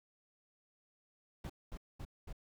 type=noise bursts; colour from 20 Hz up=brown; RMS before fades=-44 dBFS; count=4; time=1.44-2.328 s; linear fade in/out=5 ms; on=57 ms; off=220 ms; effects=none